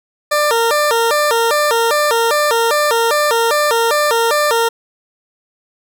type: tone with vibrato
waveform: 20% pulse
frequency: 523.3 Hz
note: C5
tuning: in tune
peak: -7 dBFS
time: 0.31-4.69 s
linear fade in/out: 10 ms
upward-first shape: square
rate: 2.5 Hz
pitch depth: 220 cents each way
effects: none